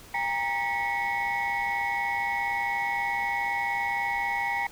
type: tone cluster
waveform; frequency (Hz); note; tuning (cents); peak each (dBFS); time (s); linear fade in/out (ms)
sine; 805 / 929 / 1938 / 2207; G5 / A#5 / B6 / C#7; +46 / -6 / -33 / -8; -30; 0.14-4.67; 5
effects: tanh soft clip ceiling -20 dBFS + pink hiss -49 dBFS RMS until 4.71 s